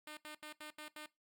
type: tone bursts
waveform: 5% pulse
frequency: 303.4 Hz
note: D#4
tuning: 44 cents flat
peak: -36 dBFS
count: 6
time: 0.07-1.06 s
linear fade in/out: 2 ms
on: 100 ms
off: 78 ms
effects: noise-tail reverb RT60 0.2 s tail -19 dB re dry